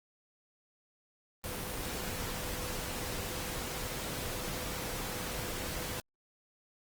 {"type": "tone in noise", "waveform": "sine", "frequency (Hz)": 500, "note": "B4", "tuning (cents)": 21, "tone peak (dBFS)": -48, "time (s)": [1.44, 6], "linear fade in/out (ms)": 0, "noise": "pink", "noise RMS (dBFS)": -38, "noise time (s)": [1.44, 6], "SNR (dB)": -13, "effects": ["Opus 24 kbps"]}